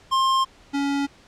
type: tone pair in turn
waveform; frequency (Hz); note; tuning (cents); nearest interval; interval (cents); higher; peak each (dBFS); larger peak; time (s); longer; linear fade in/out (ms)
square; 1060 / 280.8; C6 / C#4; +22 / +22; octave + major seventh; 2300; first; -18 / -22; first; 0.11-0.45 / 0.73-1.07; neither; 20
effects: pink hiss -52 dBFS RMS until 1.27 s + low-pass 6000 Hz 12 dB/octave